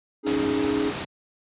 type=chord; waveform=triangle; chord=C# suspended second; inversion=none; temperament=just; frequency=277.2 / 311.8 / 415.8 Hz; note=C#4 / D#4 / G#4; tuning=0 / +4 / +2 cents; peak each=-24 dBFS; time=0.23-0.93 s; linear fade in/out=50 ms
type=noise; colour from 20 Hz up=pink; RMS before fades=-30 dBFS; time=0.26-1.05 s; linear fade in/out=10 ms
effects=high-pass 100 Hz 12 dB/octave + resampled to 8000 Hz